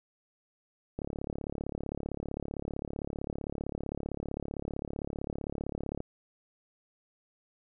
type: click train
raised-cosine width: 2 ms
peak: -22 dBFS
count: 179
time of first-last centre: 0.99-6.004 s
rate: 35.5 Hz
effects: none